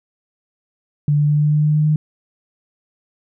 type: tone with pitch steps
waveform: sine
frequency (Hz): 146.83 / 147.68 / 148.54 / 149.4 / 150.26 / 151.13 / 152.01 / 152.89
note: D3 / D3 / D3 / D3 / D3 / D3 / D#3 / D#3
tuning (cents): 0 / +10 / +20 / +30 / +40 / +50 / -40 / -30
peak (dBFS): -12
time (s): 1.08-1.96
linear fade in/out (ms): 2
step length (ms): 110
effects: none